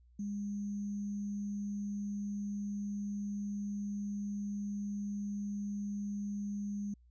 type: tone with sample-and-hold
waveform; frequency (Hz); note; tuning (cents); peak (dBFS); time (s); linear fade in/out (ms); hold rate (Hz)
sine; 203.5; G#3; -35; -35; 0.19-6.94; 5; 6300
effects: added 60 Hz sine -60 dBFS peak until 7.1 s + resampled to 16000 Hz